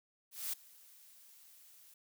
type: noise with ADSR envelope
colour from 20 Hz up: blue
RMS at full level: -37 dBFS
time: 0.31-1.94 s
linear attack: 220 ms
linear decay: 8 ms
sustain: -23 dB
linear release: 4 ms
effects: none